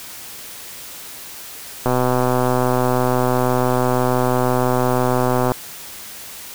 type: click train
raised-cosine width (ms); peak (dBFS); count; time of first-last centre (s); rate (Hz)
1; -4; 462; 1.86-5.519; 126
effects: white hiss -35 dBFS RMS until 6.54 s